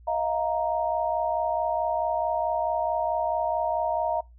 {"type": "chord", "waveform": "sine", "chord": "Eb suspended second", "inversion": "none", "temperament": "equal with one note detuned", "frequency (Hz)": [633.9, 698.5, 932.3], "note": ["Eb5", "F5", "Bb5"], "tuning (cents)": [32, 0, 0], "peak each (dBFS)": -28, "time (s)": [0.07, 4.21], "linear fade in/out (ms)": 10, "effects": ["noise-tail reverb RT60 0.2 s tail -22 dB re dry", "added 59 Hz sine -48 dBFS peak until 4.38 s"]}